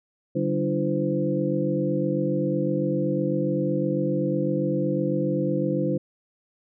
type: tone cluster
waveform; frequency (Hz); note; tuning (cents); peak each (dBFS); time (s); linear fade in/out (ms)
sine; 144.8 / 190.9 / 293.7 / 341.5 / 513; D3 / G3 / D4 / F4 / C5; -24 / -46 / 0 / -39 / -34; -28; 0.35-5.98; 10
effects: none